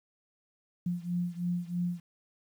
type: beating tone pair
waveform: sine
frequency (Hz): 174.61 / 177.71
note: F3 / F3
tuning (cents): 0 / +30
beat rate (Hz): 3.1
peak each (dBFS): -32 / -34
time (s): 0.86-2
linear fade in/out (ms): 5
effects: 10-bit